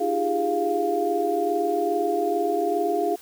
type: tone cluster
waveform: sine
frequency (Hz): 303.5 / 344.3 / 389.1 / 411.5 / 699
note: D#4 / F4 / G4 / G#4 / F5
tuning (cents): -43 / -25 / -13 / -16 / +1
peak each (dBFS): -31 / -28 / -33 / -25 / -25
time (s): 0-3.16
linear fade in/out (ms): 10
effects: white hiss -48 dBFS RMS until 3.21 s